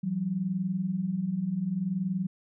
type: tone pair together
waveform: sine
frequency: 168.4 / 189.02 Hz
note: E3 / F#3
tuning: +37 / +37 cents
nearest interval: major second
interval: 200 cents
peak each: -33 / -28 dBFS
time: 0.03-2.27 s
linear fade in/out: 10 ms
effects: none